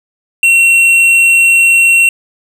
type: tone with tanh clipping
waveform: sine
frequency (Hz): 2727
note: F7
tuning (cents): -42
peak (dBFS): -6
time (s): 0.43-2.09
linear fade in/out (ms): 2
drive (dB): 9
effects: none